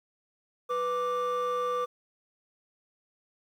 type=tone pair together; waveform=triangle; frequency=493.9 / 1174.7 Hz; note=B4 / D6; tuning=0 / 0 cents; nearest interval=octave + minor third; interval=1500 cents; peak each=-27 dBFS; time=0.69-1.86 s; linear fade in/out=20 ms; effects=tanh soft clip ceiling -21 dBFS + 10-bit